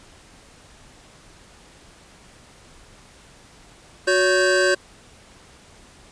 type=tone cluster; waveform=square; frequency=367 / 564 / 1554 Hz; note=F#4 / C#5 / G6; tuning=-14 / +30 / -16 cents; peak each=-21 dBFS; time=4.07-4.75 s; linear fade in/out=10 ms; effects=pink hiss -49 dBFS RMS until 6.11 s + resampled to 22050 Hz

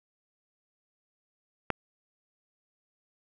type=click; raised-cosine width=0.5 ms; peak=-11 dBFS; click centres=1.703 s; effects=none

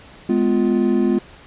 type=chord; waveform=triangle; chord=F diminished; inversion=first; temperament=just; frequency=209.5 / 251.4 / 349.2 Hz; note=Ab3 / Cb4 / F4; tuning=+15 / +31 / 0 cents; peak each=-17 dBFS; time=0.29-1.19 s; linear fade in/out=5 ms; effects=pink hiss -44 dBFS RMS until 1.46 s + resampled to 8000 Hz

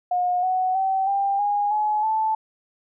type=tone with pitch steps; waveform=sine; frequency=719 / 743.1 / 767.9 / 793.6 / 820.2 / 847.7 / 876 Hz; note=F#5 / F#5 / G5 / G5 / G#5 / G#5 / A5; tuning=-50 / +7 / -36 / +21 / -22 / +35 / -8 cents; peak=-19 dBFS; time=0.11-2.35 s; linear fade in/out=5 ms; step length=320 ms; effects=none

